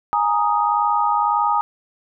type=chord; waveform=sine; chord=Ab suspended second; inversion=none; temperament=equal; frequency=830.6 / 932.3 / 1244.5 Hz; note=Ab5 / Bb5 / Eb6; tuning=0 / 0 / 0 cents; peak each=-20 / -20 / -20 dBFS; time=0.13-1.61 s; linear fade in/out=0 ms; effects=none